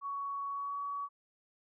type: tone with pitch glide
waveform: sine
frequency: 1119 to 1132 Hz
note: C#6 to C#6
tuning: +16 to +36 cents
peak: -35 dBFS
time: 0.01-1.09 s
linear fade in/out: 50 ms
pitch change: +20 cents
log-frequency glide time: 0.49-0.79 s
effects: none